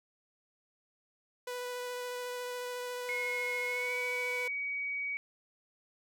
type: tone with vibrato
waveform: sawtooth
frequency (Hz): 493.9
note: B4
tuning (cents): 0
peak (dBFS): -33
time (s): 1.47-4.48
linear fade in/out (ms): 5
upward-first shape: sine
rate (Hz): 14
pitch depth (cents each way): 9
type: tone with pitch glide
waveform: sine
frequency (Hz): 2164 to 2260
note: C#7 to C#7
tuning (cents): -42 to +33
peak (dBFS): -33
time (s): 3.09-5.17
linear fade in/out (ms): 0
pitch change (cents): +75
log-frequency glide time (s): 3.66-3.95
effects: none